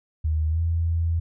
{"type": "tone with pitch glide", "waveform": "sine", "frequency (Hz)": [78.1, 83.22], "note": ["D#2", "E2"], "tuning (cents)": [7, 17], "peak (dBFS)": -20, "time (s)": [0.24, 1.2], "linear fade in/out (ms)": 10, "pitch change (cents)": 110, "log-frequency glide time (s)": [0.49, 0.6], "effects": []}